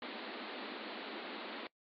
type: band-pass noise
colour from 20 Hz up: pink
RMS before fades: -45 dBFS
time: 0.02-1.67 s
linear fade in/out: 2 ms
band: 210 to 4400 Hz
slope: 96 dB/octave
effects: noise-tail reverb RT60 0.1 s tail -23 dB re dry + AAC 64 kbps